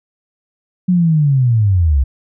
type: linear sweep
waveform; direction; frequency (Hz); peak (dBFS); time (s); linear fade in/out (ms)
sine; down; 185 to 62.5; -9; 0.88-2.04; 10
effects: none